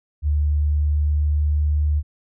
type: tone with pitch glide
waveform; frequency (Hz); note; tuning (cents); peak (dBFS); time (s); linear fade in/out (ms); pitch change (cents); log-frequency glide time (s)
sine; 74.1 to 74.66; D2 to D2; +16 to +29; -16; 0.22-2.03; 50; +13; 0.46-1.68
effects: none